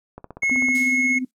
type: click train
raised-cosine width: 1 ms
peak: -22 dBFS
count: 9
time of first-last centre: 0.18-0.686 s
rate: 15.8 Hz
type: tone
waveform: triangle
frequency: 2176 Hz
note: C#7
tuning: 33 cents flat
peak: -16 dBFS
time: 0.42-1.19 s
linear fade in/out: 10 ms
type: tone with tremolo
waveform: sine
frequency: 255.6 Hz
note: C4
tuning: 40 cents flat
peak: -21 dBFS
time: 0.51-1.25 s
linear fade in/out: 5 ms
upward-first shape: sine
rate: 17 Hz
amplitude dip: 55%
type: noise with exponential decay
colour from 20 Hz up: blue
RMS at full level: -31 dBFS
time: 0.75-1.31 s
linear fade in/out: 0 ms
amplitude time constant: 120 ms
effects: noise-tail reverb RT60 0.1 s tail -19 dB re dry + low-pass 10000 Hz 12 dB/octave